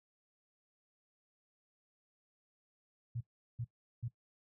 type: tone bursts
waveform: sine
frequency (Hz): 118.7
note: A#2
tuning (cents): +32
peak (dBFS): -36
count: 3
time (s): 3.15-4.084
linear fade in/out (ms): 10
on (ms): 58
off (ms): 380
effects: noise-tail reverb RT60 0.1 s tail -17 dB re dry